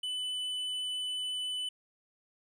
triangle tone with hard clipping, 2998 Hz, F#7, 22 cents sharp, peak -34 dBFS, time 0.03-1.69 s, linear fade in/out 5 ms, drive 8 dB, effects none

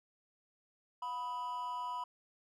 triangle tone with amplitude modulation, 987.8 Hz, B5, in tune, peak -32 dBFS, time 1.02-2.04 s, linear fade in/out 5 ms, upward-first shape sine, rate 272 Hz, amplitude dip 65%, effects none

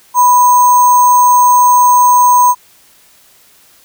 sine tone with sample-and-hold, 987.8 Hz, B5, in tune, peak -4 dBFS, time 0.14-2.55 s, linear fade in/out 50 ms, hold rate 7350 Hz, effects white hiss -46 dBFS RMS until 3.84 s

